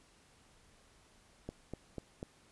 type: click train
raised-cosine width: 2 ms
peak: -27 dBFS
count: 4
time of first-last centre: 1.49-2.229 s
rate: 4.06 Hz
effects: pink hiss -65 dBFS RMS until 2.51 s + resampled to 24000 Hz